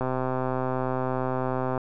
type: click train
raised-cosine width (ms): 1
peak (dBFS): -14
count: 229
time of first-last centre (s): 0.01-1.777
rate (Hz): 129
effects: none